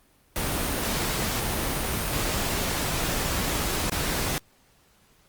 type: noise with dropouts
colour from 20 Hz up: pink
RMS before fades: -27 dBFS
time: 0.36-4.38 s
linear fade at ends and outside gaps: 0 ms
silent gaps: 3.897-3.92 s
effects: pink hiss -61 dBFS RMS until 5.28 s + Opus 32 kbps